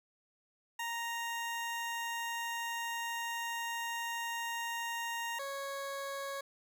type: tone pair in turn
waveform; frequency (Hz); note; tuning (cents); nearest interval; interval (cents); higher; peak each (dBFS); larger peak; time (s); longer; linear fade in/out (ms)
20% pulse; 932.3 / 552.8; A#5 / C#5; 0 / -5; major sixth; 905; first; -31 / -33; first; 0.79-5.39 / 5.39-6.41; first; 5
effects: 11-bit